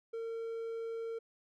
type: tone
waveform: triangle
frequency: 456 Hz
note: A#4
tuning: 38 cents flat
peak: -35 dBFS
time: 0.13-1.19 s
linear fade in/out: 10 ms
effects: none